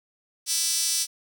5% pulse tone with high-pass filter, 332.2 Hz, E4, 13 cents sharp, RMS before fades -25 dBFS, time 0.46-1.07 s, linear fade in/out 50 ms, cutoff 6300 Hz, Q 7.9, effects none

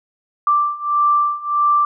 sine beating tone pair, 1174.7 / 1176.3 Hz, D6 / D6, 0 / +2 cents, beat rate 1.6 Hz, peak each -18 / -16 dBFS, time 0.47-1.85 s, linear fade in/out 2 ms, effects none

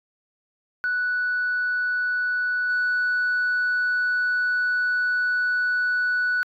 sine tone with level steps, 1480 Hz, F#6, in tune, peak -20 / -18 dBFS, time 0.84-6.43 s, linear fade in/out 0 ms, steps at 2.69 s, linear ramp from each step 10 ms, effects tanh soft clip ceiling -18 dBFS

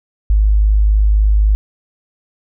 sine tone, 51.91 Hz, G#1, in tune, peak -8 dBFS, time 0.3-1.55 s, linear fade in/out 0 ms, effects none

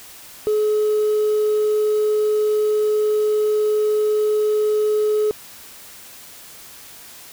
triangle tone with hard clipping, 425.3 Hz, G#4, 41 cents sharp, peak -15 dBFS, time 0.47-5.31 s, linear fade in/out 0 ms, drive 2 dB, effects white hiss -41 dBFS RMS until 7.32 s

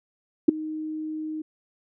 sine tone with ADSR envelope, 311.2 Hz, D#4, in tune, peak -7 dBFS, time 0.48-1.42 s, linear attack 9 ms, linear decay 8 ms, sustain -22 dB, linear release 7 ms, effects none

